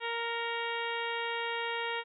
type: harmonic tone with a mistuned harmonic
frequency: 466.2 Hz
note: A#4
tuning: in tune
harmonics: 1 / 2 / 3 / 4 / 5 / 6 / 7 / 8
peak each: -38 / -37 / -41 / -39 / -42 / -42 / -44 / -47 dBFS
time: 0-2.04 s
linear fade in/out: 50 ms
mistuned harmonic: 5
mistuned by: -35 cents
effects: none